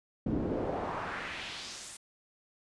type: noise with band-pass filter sweep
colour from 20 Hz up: brown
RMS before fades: -36 dBFS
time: 0.26-1.97 s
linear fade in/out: 5 ms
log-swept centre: 220 to 9600 Hz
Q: 1.7
effects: resampled to 24000 Hz